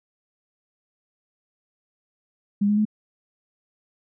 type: tone with pitch steps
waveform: sine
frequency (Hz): 203 / 208 / 213.1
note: G#3 / G#3 / G#3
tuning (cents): -39 / +3 / +45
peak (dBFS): -17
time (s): 2.61-2.853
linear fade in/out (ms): 10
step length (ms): 81
effects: none